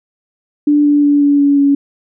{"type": "tone with pitch steps", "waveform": "sine", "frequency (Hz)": [293.7, 291.2, 288.7, 286.2, 283.7, 281.2], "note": ["D4", "D4", "D4", "D4", "C#4", "C#4"], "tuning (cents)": [0, -15, -30, -45, 40, 25], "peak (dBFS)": -7, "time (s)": [0.67, 1.75], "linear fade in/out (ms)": 5, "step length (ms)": 180, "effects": []}